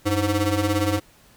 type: ring-modulated tone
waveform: 25% pulse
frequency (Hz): 206.8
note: G#3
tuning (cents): -7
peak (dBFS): -13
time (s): 0.05-1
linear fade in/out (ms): 20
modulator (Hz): 112
effects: pink hiss -54 dBFS RMS until 1.36 s